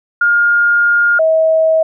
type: tone pair in turn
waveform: sine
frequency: 1416 / 640.9 Hz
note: F6 / E5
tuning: +23 / -49 cents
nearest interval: octave + major second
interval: 1372 cents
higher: first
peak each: -8 dBFS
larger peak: neither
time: 0.21-1.19 / 1.19-1.83 s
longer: first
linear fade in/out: 5 ms
effects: none